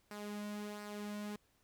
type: tone with flanger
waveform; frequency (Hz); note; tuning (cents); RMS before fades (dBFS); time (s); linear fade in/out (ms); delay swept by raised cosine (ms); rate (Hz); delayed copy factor
sawtooth; 207.7; G#3; 0; -44; 0.11-1.36; 2; 0.29 to 2.39; 1.4; -0.5
effects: pink hiss -74 dBFS RMS until 1.63 s